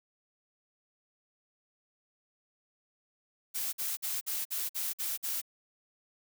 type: noise bursts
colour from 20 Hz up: blue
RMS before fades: -34 dBFS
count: 8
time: 3.54-5.417 s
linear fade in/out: 20 ms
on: 190 ms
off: 51 ms
effects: none